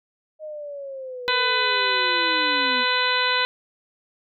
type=linear sweep; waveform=sine; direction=down; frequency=625 to 240 Hz; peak=-31 dBFS; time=0.39-2.85 s; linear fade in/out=50 ms
type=harmonic tone; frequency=501 Hz; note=B4; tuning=25 cents sharp; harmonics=1 / 2 / 3 / 4 / 5 / 6 / 7 / 8; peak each=-30 / -25 / -25 / -28 / -28 / -30 / -30 / -26 dBFS; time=1.28-3.45 s; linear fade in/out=0 ms
effects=none